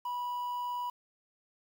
triangle tone with quantisation, 979 Hz, B5, 15 cents flat, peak -31 dBFS, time 0.05-0.9 s, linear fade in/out 5 ms, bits 9, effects none

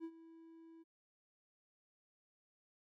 triangle tone with ADSR envelope, 328.1 Hz, E4, 8 cents flat, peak -39 dBFS, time 0-0.84 s, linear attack 43 ms, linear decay 61 ms, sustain -15 dB, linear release 24 ms, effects none

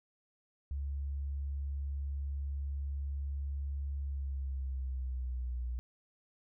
sine tone with pitch glide, 70 to 60.94 Hz, C#2 to B1, +18 to -22 cents, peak -34 dBFS, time 0.71-5.79 s, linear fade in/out 0 ms, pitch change -240 cents, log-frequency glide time 3.99-5.66 s, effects none

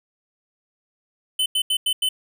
square tone bursts at uneven times, 3036 Hz, F#7, 44 cents sharp, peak -19 dBFS, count 5, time 1.39-1.46 / 1.55-1.62 / 1.7-1.77 / 1.86-1.93 / 2.02-2.09 s, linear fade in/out 5 ms, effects none

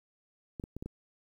clicks, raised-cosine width 3 ms, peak -26 dBFS, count 5, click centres 0.598 / 0.639 / 0.766 / 0.825 / 0.86 s, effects 10-bit

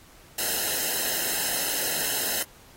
white noise with comb filter, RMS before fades -27 dBFS, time 0.38-2.43 s, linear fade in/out 5 ms, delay 0.86 ms, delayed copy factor -0.75, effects pink hiss -53 dBFS RMS until 2.76 s + AAC 48 kbps

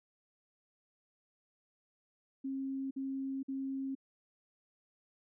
sine tone bursts, 269.1 Hz, C4, 49 cents sharp, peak -35 dBFS, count 3, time 2.44-3.952 s, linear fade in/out 10 ms, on 470 ms, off 51 ms, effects none

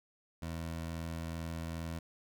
20% pulse tone, 82.41 Hz, E2, in tune, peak -33 dBFS, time 0.42-1.99 s, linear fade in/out 5 ms, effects none

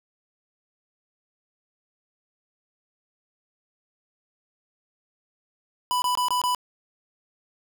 square tone bursts, 992 Hz, B5, 7 cents sharp, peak -22 dBFS, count 5, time 5.91-6.548 s, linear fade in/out 0 ms, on 110 ms, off 22 ms, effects none

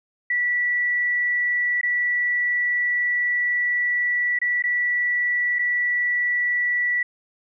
sine tone with dropouts, 1954 Hz, B6, 19 cents flat, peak -19 dBFS, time 0.3-7.03 s, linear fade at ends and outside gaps 5 ms, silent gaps 1.813-1.831 / 4.389-4.415 / 4.624-4.638 / 5.587-5.591 s, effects none

